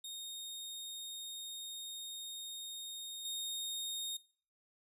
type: tone with level steps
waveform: sawtooth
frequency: 3704 Hz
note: A#7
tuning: 12 cents flat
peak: -40 / -35 dBFS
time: 0.04-4.17 s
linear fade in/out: 5 ms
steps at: 3.25 s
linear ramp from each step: 2 ms
effects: noise-tail reverb RT60 0.5 s tail -22 dB re dry + resampled to 32000 Hz